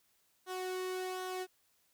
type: tone with flanger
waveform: sawtooth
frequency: 370 Hz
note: F#4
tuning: in tune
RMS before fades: -39 dBFS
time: 0.46-1.47 s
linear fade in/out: 50 ms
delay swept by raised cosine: 0.41 to 1.27 ms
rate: 1.3 Hz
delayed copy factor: -0.5
effects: white hiss -73 dBFS RMS until 1.93 s